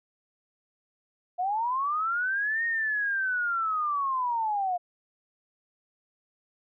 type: linear two-way sweep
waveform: sine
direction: up then down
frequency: 698.5 to 1864.7 to 698.5 Hz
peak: -25 dBFS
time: 1.38-4.78 s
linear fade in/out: 20 ms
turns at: 2.65 s
effects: none